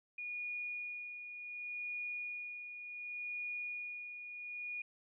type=tone with tremolo; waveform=sine; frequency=2446 Hz; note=D#7; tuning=30 cents flat; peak=-38 dBFS; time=0.18-4.82 s; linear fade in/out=5 ms; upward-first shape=sine; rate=0.68 Hz; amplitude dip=55%; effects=none